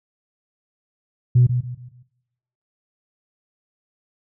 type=tone with echo; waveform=sine; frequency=123.47 Hz; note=B2; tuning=in tune; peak=-9 dBFS; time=1.35-1.47 s; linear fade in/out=10 ms; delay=140 ms; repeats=4; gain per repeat=-9 dB; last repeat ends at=2.03 s; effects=noise-tail reverb RT60 1.0 s tail -23 dB re dry + tanh soft clip ceiling -6 dBFS